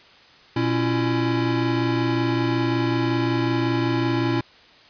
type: tone cluster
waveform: square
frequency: 120.1 / 277 / 334.9 Hz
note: B2 / C#4 / E4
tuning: -48 / -1 / +27 cents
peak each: -25 / -26 / -24 dBFS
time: 0.56-4.41 s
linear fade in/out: 5 ms
effects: white hiss -50 dBFS RMS until 4.89 s + resampled to 11025 Hz